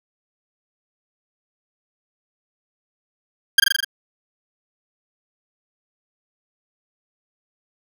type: tone with echo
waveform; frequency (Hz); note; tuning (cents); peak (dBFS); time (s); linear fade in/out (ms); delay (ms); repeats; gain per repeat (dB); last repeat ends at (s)
20% pulse; 1603; G6; +38; -3; 3.58-3.6; 5; 41; 6; -2; 3.846
effects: none